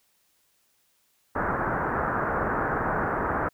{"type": "low-pass noise", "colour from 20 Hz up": "white", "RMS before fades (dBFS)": -27, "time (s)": [1.35, 3.49], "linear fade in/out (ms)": 10, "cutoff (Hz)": 1600, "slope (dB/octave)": 48, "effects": ["white hiss -68 dBFS RMS until 3.53 s"]}